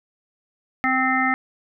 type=harmonic tone; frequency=260.2 Hz; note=C4; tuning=9 cents flat; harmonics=1 / 3 / 5 / 7 / 8; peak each=-24 / -24 / -24 / -24 / -24 dBFS; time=0.84-1.34 s; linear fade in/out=0 ms; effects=none